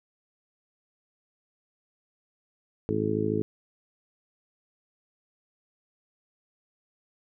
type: harmonic tone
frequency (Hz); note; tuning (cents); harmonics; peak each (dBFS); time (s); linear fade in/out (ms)
53.5; A1; -48; 2 / 3 / 4 / 5 / 6 / 7 / 8; -33 / -35 / -32 / -35 / -31 / -34 / -29; 2.89-3.42; 0
effects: none